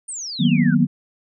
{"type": "exponential sweep", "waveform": "sine", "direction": "down", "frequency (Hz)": [9120, 1396.9], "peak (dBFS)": -27, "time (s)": [0.08, 0.75], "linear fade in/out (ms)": 10}
{"type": "chord", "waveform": "sine", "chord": "B major seventh", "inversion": "first", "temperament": "equal", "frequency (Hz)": [155.56, 185, 233.1, 246.9], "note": ["D#3", "F#3", "A#3", "B3"], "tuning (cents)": [0, 0, 0, 0], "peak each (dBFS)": -19, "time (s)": [0.39, 0.87], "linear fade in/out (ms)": 20}
{"effects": []}